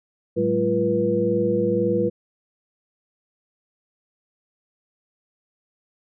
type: tone cluster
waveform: sine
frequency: 110 / 189.6 / 211.5 / 344.6 / 484.9 Hz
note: A2 / F#3 / G#3 / F4 / B4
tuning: 0 / +43 / +32 / -23 / -32 cents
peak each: -30 / -26 / -28 / -24 / -21 dBFS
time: 0.36-2.1 s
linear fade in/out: 20 ms
effects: none